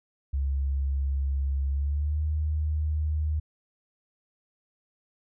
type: tone with pitch glide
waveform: sine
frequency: 68.6 to 76.56 Hz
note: C#2 to D#2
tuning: -17 to -27 cents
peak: -24 dBFS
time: 0.33-3.4 s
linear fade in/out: 10 ms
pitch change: +190 cents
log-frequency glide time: 1.69-2.22 s
effects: none